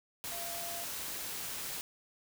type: tone in noise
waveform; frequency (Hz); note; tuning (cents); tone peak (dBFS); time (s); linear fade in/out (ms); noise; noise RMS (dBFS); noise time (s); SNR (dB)
sine; 686; F5; -31; -44; 0.32-0.84; 0; white; -40; 0.24-1.81; -7
effects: none